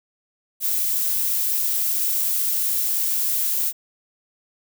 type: noise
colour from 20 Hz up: violet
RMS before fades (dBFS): -22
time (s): 0.6-3.73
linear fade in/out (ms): 50
effects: none